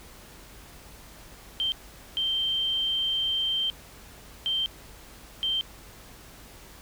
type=tone bursts at uneven times; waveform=sine; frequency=3136 Hz; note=G7; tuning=in tune; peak=-24 dBFS; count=4; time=1.6-1.72 / 2.17-3.7 / 4.46-4.66 / 5.43-5.61 s; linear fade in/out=0 ms; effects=added 50 Hz sine -53 dBFS peak until 6.81 s + pink hiss -49 dBFS RMS until 6.81 s